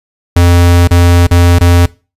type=tone with dropouts; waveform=square; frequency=87.1 Hz; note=F2; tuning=4 cents flat; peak=-4 dBFS; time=0.36-1.86 s; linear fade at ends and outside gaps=5 ms; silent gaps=0.875-0.909 / 1.269-1.31 / 1.587-1.609 s; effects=noise-tail reverb RT60 0.3 s tail -21 dB re dry + resampled to 32000 Hz